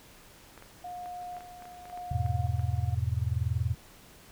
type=clicks; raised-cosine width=0.5 ms; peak=-33 dBFS; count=12; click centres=0.577 / 0.624 / 1.059 / 1.367 / 1.407 / 1.623 / 1.655 / 1.855 / 1.899 / 1.975 / 2.262 / 2.595 s
type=tone with tremolo; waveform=sine; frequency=715 Hz; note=F5; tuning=41 cents sharp; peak=-37 dBFS; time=0.84-2.95 s; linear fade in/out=5 ms; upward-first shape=square; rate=0.92 Hz; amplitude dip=60%
type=chord; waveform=sine; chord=E major; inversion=none; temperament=just; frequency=82.41 / 103.01 / 123.61 Hz; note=E2 / G#2 / B2; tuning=0 / -14 / +2 cents; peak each=-31 dBFS; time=2.11-3.75 s; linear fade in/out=5 ms
effects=pink hiss -54 dBFS RMS until 4.31 s